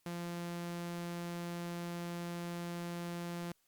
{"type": "tone", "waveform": "sawtooth", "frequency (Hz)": 172.6, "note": "F3", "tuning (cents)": -20, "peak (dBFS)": -35, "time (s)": [0.06, 3.52], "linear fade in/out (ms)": 2, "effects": ["white hiss -75 dBFS RMS until 3.67 s", "Opus 48 kbps"]}